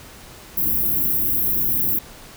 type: band-stop noise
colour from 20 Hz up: white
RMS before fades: -20 dBFS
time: 0.57-1.99 s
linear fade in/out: 5 ms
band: 360 to 12000 Hz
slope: 48 dB/octave
effects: pink hiss -42 dBFS RMS until 2.36 s